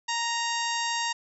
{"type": "harmonic tone", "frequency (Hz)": 932.3, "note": "A#5", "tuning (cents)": 0, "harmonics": [1, 2, 3, 4, 5, 6, 7, 8], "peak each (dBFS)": [-30, -33, -35, -36, -37, -38, -38, -39], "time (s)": [0.08, 1.13], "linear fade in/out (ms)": 10, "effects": []}